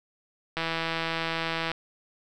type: click train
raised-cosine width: 0.3 ms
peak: -13 dBFS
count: 189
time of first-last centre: 0.57-1.716 s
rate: 164 Hz
effects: none